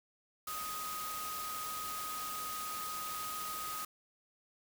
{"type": "tone in noise", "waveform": "sine", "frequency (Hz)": 1251, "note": "D#6", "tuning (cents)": 9, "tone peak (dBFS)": -40, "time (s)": [0.47, 3.85], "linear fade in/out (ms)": 5, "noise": "white", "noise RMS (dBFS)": -43, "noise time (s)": [0.47, 3.85], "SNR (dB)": 0, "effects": []}